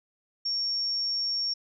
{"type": "tone", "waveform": "sine", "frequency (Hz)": 5510, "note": "F8", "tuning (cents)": -24, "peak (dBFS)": -26, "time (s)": [0.45, 1.54], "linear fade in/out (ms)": 10, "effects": []}